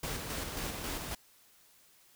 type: noise with tremolo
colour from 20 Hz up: pink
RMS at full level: -37 dBFS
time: 0.03-1.15 s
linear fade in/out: 5 ms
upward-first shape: square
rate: 3.7 Hz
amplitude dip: 35%
effects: white hiss -63 dBFS RMS until 2.15 s